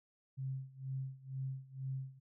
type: tone with tremolo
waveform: sine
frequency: 133.1 Hz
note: C3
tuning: 30 cents sharp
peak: -36 dBFS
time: 0.37-2.2 s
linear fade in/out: 20 ms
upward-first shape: sine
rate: 2.1 Hz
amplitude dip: 90%
effects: none